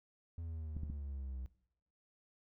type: exponential sweep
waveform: triangle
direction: down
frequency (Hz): 84.5 to 63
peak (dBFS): -39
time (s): 0.38-1.46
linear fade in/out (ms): 0
type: clicks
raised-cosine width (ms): 5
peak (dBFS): -31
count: 3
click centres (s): 0.767 / 0.834 / 0.9
effects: noise-tail reverb RT60 0.7 s tail -18 dB re dry